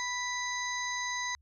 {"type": "harmonic tone with a mistuned harmonic", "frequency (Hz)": 987.8, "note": "B5", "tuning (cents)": 0, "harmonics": [1, 2, 4, 5, 6], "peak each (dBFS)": [-37, -35, -40, -47, -40], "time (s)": [0, 1.35], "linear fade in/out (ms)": 0, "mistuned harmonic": 6, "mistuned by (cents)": 110, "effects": ["added 72 Hz sine -62 dBFS peak until 1.41 s"]}